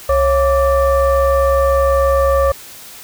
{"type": "tone with frequency modulation", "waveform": "sine", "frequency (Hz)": 549, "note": "C#5", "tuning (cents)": -17, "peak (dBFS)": -10, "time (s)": [0.09, 2.52], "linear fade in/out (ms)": 5, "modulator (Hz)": 615, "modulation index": 0.92, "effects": ["white hiss -36 dBFS RMS until 3.03 s"]}